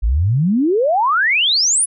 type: exponential sweep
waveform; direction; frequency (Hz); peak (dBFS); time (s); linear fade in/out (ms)
sine; up; 49 to 10440; -12; 0.02-1.86; 20
effects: none